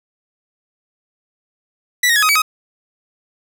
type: tone with pitch steps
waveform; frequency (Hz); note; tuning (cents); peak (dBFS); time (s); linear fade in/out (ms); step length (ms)
sawtooth; 1964 / 1864 / 1684 / 1256 / 2282 / 1261; B6 / A#6 / G#6 / D#6 / C#7 / D#6; -10 / -1 / +24 / +16 / +50 / +23; -8; 2.03-2.42; 5; 65
effects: none